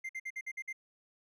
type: tone bursts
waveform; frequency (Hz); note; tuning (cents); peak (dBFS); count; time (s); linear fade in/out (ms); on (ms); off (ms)
triangle; 2093; C7; 0; -35; 7; 0.04-0.729; 10; 53; 53
effects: none